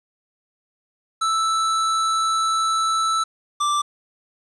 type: tone pair in turn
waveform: square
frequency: 1318.5 / 1174.6 Hz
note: E6 / D6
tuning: 0 / 0 cents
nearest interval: major second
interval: 200 cents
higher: first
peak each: -19 dBFS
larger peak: neither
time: 1.21-3.24 / 3.6-3.82 s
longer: first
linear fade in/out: 10 ms
effects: resampled to 22050 Hz + 8-bit